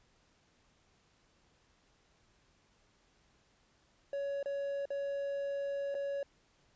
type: tone with dropouts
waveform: triangle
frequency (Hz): 560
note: C#5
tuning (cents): +18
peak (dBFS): -32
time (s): 4.13-6.23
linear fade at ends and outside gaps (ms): 2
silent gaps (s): 4.429-4.458 / 4.855-4.904 / 5.944-5.95
effects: pink hiss -70 dBFS RMS until 6.75 s + resampled to 16000 Hz